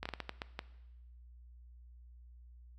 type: slowing click train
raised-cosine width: 0.3 ms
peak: -22 dBFS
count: 8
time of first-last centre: 0.03-0.591 s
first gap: 25 ms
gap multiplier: 1.38
effects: noise-tail reverb RT60 1.0 s tail -17 dB re dry + added 60 Hz sine -53 dBFS peak until 2.78 s